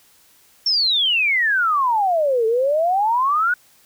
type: exponential two-way sweep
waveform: sine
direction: down then up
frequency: 5520 to 436 to 1495 Hz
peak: -15 dBFS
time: 0.66-3.54 s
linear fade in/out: 5 ms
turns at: 2.46 s
effects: white hiss -54 dBFS RMS until 3.85 s